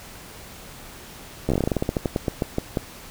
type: slowing click train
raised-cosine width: 2 ms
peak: -8 dBFS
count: 20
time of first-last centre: 1.49-2.772 s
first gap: 13 ms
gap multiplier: 1.16
effects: pink hiss -42 dBFS RMS until 3.1 s